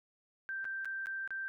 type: tone with dropouts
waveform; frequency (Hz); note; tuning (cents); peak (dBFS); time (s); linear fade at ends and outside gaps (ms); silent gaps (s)
sine; 1568; G6; 0; -36; 0.49-1.48; 0; 0.644-0.652 / 0.847-0.855 / 1.059-1.069 / 1.276-1.306
effects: none